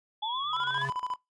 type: tone with vibrato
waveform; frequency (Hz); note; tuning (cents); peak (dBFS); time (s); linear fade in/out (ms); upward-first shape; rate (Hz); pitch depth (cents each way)
sine; 3388; G#7; +34; -34; 0.22-0.83; 10; sine; 8.7; 34
type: linear sweep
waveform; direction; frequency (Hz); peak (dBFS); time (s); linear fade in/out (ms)
sine; up; 830 to 1762; -31; 0.22-0.88; 10
type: tone with exponential growth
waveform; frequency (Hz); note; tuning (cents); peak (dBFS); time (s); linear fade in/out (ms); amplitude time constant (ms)
square; 136.2; C#3; -30; -33; 0.34-0.9; 2; 120
type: tone with tremolo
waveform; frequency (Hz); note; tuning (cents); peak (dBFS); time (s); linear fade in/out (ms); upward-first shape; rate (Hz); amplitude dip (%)
triangle; 1000; B5; +21; -27; 0.53-1.16; 2; square; 14; 80
effects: noise-tail reverb RT60 0.2 s tail -25 dB re dry + resampled to 22050 Hz